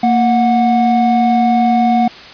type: tone pair together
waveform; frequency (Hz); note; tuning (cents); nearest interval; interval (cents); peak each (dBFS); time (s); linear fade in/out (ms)
triangle; 230.7 / 732.4; A#3 / F#5; -18 / -18; octave + minor sixth; 2000; -10; 0.03-2.08; 5
effects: white hiss -34 dBFS RMS until 2.33 s + resampled to 11025 Hz